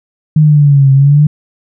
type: linear two-way sweep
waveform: sine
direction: down then up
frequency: 155.6 to 134.4 to 151.5 Hz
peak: -3 dBFS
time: 0.36-1.27 s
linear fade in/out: 5 ms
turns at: 0.92 s
effects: none